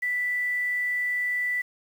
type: tone with quantisation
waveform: sine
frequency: 1975.5 Hz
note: B6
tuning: in tune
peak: -24 dBFS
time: 0.02-1.62 s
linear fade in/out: 10 ms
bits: 8
effects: none